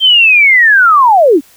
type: linear sweep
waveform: sine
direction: down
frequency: 3179 to 248.2 Hz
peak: -3 dBFS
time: 0-1.41 s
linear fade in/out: 50 ms
effects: white hiss -44 dBFS RMS until 1.56 s